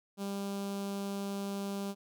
sawtooth tone with notch filter, 198.7 Hz, G3, 24 cents sharp, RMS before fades -37 dBFS, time 0.17-1.95 s, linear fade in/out 50 ms, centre 1900 Hz, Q 1.2, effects none

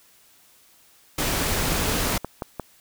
pink noise, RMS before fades -24 dBFS, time 1.18-2.18 s, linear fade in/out 5 ms
click train, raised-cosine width 1 ms, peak -14 dBFS, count 6, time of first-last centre 1.72-2.597 s, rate 5.7 Hz
effects white hiss -56 dBFS RMS until 2.8 s

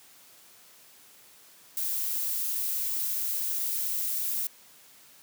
violet noise, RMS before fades -30 dBFS, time 1.77-4.47 s, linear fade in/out 2 ms, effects white hiss -55 dBFS RMS until 5.22 s + high-pass 100 Hz 12 dB/octave

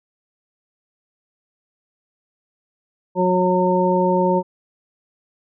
harmonic tone, 182.4 Hz, F#3, 24 cents flat, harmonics 1 / 2 / 3 / 5, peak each -20 / -20 / -20 / -20 dBFS, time 3.15-4.43 s, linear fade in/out 50 ms, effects none

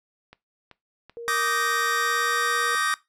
click train, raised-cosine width 0.3 ms, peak -29 dBFS, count 5, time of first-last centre 0.33-1.863 s, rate 2.61 Hz
sine tone with pitch glide, 468.2 to 475.6 Hz, A#4 to A#4, +8 to +35 cents, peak -33 dBFS, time 1.17-2.75 s, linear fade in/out 0 ms, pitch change +27 cents, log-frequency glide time 1.87-2.35 s
45% pulse chord, Eb major seventh, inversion third, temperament just, 1166.7 / 1244.5 / 1555.6 / 1866.8 Hz, D6 / Eb6 / G6 / Bb6, -12 / 0 / -14 / +2 cents, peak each -28 dBFS, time 1.28-2.94 s, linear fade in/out 0 ms
effects noise-tail reverb RT60 0.2 s tail -19 dB re dry + low-pass 12000 Hz 12 dB/octave

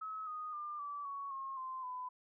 sine tone with pitch steps, 1285 / 1240.5 / 1197.6 / 1156.1 / 1116.1 / 1077.4 / 1040.1 / 1004.1 Hz, E6 / D#6 / D6 / D6 / C#6 / C#6 / C6 / B5, -45 / -6 / +33 / -28 / +11 / -50 / -11 / +28 cents, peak -40 dBFS, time 0.01-2.09 s, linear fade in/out 10 ms, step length 260 ms, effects none

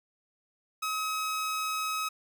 sawtooth tone, 1275 Hz, D#6, 42 cents sharp, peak -26 dBFS, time 0.82-2.09 s, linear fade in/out 10 ms, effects none

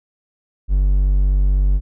triangle tone, 48.06 Hz, G1, 34 cents flat, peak -10 dBFS, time 0.68-1.81 s, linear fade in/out 50 ms, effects none

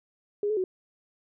sine tone with pitch steps, 411.7 / 429.4 / 372 Hz, G#4 / A4 / F#4, -15 / -42 / +9 cents, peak -24 dBFS, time 0.43-0.64 s, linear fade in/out 2 ms, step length 70 ms, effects none

